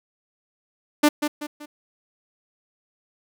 sawtooth tone with echo, 296.7 Hz, D4, 18 cents sharp, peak -9 dBFS, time 1.03-1.09 s, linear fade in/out 10 ms, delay 190 ms, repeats 3, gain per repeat -8 dB, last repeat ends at 1.66 s, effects none

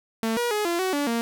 sawtooth tone with pitch steps, 224.6 / 479.8 / 420.4 / 342.6 / 374.6 / 287.9 / 232.3 Hz, A3 / A#4 / G#4 / F4 / F#4 / D4 / A#3, +36 / +50 / +21 / -33 / +21 / -34 / -6 cents, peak -19 dBFS, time 0.23-1.21 s, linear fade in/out 0 ms, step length 140 ms, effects none

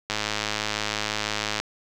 click train, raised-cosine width 0.2 ms, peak -8 dBFS, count 160, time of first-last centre 0.1-1.6 s, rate 106 Hz, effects none

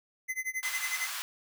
square tone with tremolo, 2043 Hz, C7, 42 cents flat, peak -30 dBFS, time 0.28-1.09 s, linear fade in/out 20 ms, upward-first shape sine, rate 11 Hz, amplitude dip 95%
pink high-pass noise, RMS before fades -37 dBFS, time 0.63-1.22 s, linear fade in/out 0 ms, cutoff 1100 Hz, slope 24 dB/octave
effects none

